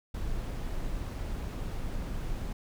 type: noise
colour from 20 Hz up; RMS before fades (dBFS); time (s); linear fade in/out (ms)
brown; -34; 0.14-2.53; 5
effects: none